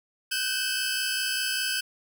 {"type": "tone cluster", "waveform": "20% pulse", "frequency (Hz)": [1501, 1566, 2606, 4918], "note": ["F#6", "G6", "E7", "D#8"], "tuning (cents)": [24, -2, -20, -21], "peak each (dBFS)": -27, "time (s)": [0.31, 1.81], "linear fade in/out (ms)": 10, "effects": []}